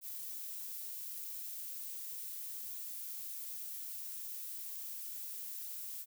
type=noise; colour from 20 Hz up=violet; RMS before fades=-44 dBFS; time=0.01-6.06 s; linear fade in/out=50 ms; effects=none